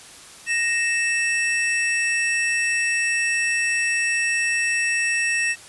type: tone pair together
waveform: square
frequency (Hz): 1863 / 2638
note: A#6 / E7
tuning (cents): -2 / +1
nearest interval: tritone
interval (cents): 603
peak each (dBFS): -23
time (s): 0.46-5.56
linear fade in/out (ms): 50
effects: white hiss -43 dBFS RMS until 5.68 s + resampled to 24000 Hz